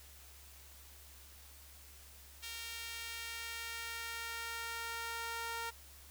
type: tone with high-pass filter sweep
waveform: sawtooth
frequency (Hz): 461.7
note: A#4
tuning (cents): -17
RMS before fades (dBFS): -43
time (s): 2.42-5.71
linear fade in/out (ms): 20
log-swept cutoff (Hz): 2800 to 1000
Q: 1.2
effects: added 69 Hz sine -58 dBFS peak until 6.1 s + white hiss -58 dBFS RMS until 6.1 s